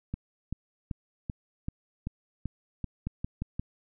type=two click trains; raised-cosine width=5 ms; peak=-20 / -19 dBFS; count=8 / 4; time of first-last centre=0.14-2.843 / 3.07-3.595 s; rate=2.59 / 5.71 Hz; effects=none